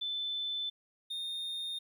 sine / triangle tone pair in turn, 3520 / 3664 Hz, A7 / A#7, 0 / -31 cents, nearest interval minor second, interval 69 cents, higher second, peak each -33 / -34 dBFS, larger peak first, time 0.01-0.7 / 1.1-1.79 s, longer neither, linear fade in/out 10 ms, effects 12-bit

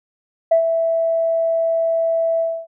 sine tone with ADSR envelope, 659.3 Hz, E5, in tune, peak -8 dBFS, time 0.51-2.67 s, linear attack 9 ms, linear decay 100 ms, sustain -7 dB, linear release 270 ms, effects tanh soft clip ceiling -4 dBFS

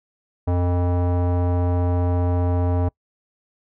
square tone with low-pass filter, 88.5 Hz, F2, 23 cents sharp, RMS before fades -20 dBFS, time 0.47-2.89 s, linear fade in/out 10 ms, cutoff 770 Hz, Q 1.6, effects noise-tail reverb RT60 0.1 s tail -25 dB re dry

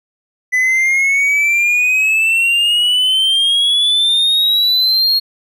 triangle exponential sweep, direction up, 1996 to 4303 Hz, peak -9 dBFS, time 0.52-5.2 s, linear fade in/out 20 ms, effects none

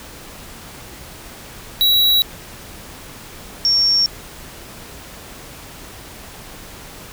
square / sine tone pair in turn, 3890 / 5501 Hz, B7 / F8, -27 / -27 cents, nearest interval tritone, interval 600 cents, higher second, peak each -12 dBFS, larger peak neither, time 1.81-2.22 / 3.65-4.06 s, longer neither, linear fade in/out 0 ms, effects pink hiss -37 dBFS RMS until 7.12 s

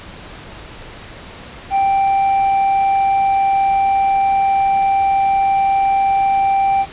triangle tone with quantisation, 784 Hz, G5, in tune, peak -10 dBFS, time 1.7-6.86 s, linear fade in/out 50 ms, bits 6, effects pink hiss -35 dBFS RMS until 6.92 s + resampled to 8000 Hz

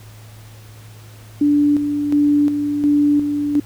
sine tone with tremolo, 291.5 Hz, D4, 13 cents flat, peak -11 dBFS, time 1.41-3.6 s, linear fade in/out 5 ms, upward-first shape square, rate 1.4 Hz, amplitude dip 50%, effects added 108 Hz sine -38 dBFS peak until 3.65 s + pink hiss -46 dBFS RMS until 3.65 s

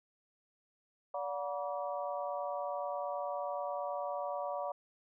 harmonic tone with a mistuned harmonic, 192 Hz, G3, 36 cents flat, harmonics 3 / 4 / 5 / 6, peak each -38 / -40 / -42 / -44 dBFS, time 1.14-4.72 s, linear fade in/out 5 ms, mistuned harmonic 4, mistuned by -99 cents, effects none

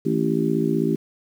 harmonic tone with a mistuned harmonic, 55.8 Hz, A1, 25 cents sharp, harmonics 3 / 4 / 5 / 6 / 7, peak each -25 / -25 / -25 / -25 / -25 dBFS, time 0.05-0.96 s, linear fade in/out 10 ms, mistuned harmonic 3, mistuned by -68 cents, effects 8-bit

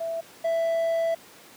sine / triangle tone pair in turn, 662 / 662 Hz, E5 / E5, +7 / +7 cents, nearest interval unison, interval 0 cents, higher neither, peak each -27 / -20 dBFS, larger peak second, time 0-0.21 / 0.44-1.15 s, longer second, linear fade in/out 10 ms, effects pink hiss -49 dBFS RMS until 1.56 s + high-pass 200 Hz 12 dB/octave

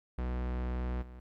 45% pulse tone with level steps, 61.8 Hz, B1, 2 cents sharp, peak -32 / -46 dBFS, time 0.18-1.2 s, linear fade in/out 5 ms, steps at 1.01 s, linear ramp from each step 20 ms, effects low-pass 2000 Hz 12 dB/octave + 12-bit

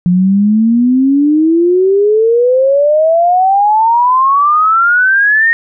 sine exponential sweep, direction up, 174.61 to 1864.7 Hz, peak -6 dBFS, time 0.06-5.53 s, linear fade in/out 0 ms, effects none

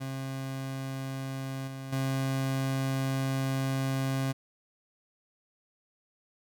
30% pulse tone with level steps, 134 Hz, C3, 42 cents sharp, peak -31 / -35 / -25 dBFS, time 0-4.33 s, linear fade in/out 20 ms, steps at 1.67 / 1.92 s, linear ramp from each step 10 ms, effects none

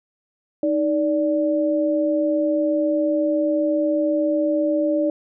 sine tone pair together, 311.1 / 583.1 Hz, D#4 / D5, 0 / -13 cents, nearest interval major seventh, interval 1087 cents, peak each -20 dBFS, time 0.63-5.1 s, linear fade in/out 2 ms, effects none

